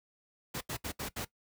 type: noise bursts at uneven times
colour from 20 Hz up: pink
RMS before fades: -37 dBFS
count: 5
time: 0.54-0.61 / 0.69-0.77 / 0.84-0.92 / 0.99-1.09 / 1.16-1.25 s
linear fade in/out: 10 ms
effects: noise-tail reverb RT60 0.1 s tail -18 dB re dry + high-pass 60 Hz 12 dB/octave